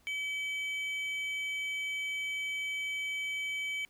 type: tone pair together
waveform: triangle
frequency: 2290 / 3078 Hz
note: D7 / G7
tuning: -44 / -32 cents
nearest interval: perfect fourth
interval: 512 cents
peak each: -32 / -40 dBFS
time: 0.07-3.85 s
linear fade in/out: 0 ms
effects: pink hiss -67 dBFS RMS until 3.89 s